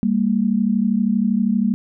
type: tone pair together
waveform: sine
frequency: 198.28 / 230.9 Hz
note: G3 / A#3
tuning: +20 / -16 cents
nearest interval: minor third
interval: 264 cents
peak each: -18 dBFS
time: 0.03-1.74 s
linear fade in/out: 0 ms
effects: none